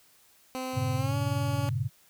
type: tone with pitch glide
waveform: 15% pulse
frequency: 258.2 to 283.2 Hz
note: C4 to C#4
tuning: -23 to +37 cents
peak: -26 dBFS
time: 0.55-1.69 s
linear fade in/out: 0 ms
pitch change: +160 cents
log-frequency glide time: 0.96-1.16 s
type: chord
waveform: sine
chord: G diminished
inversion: none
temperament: equal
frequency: 98 / 116.54 / 138.59 Hz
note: G2 / Bb2 / Db3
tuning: 0 / 0 / 0 cents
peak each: -33 / -30 / -31 dBFS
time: 0.73-1.9 s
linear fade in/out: 50 ms
effects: white hiss -61 dBFS RMS until 2.09 s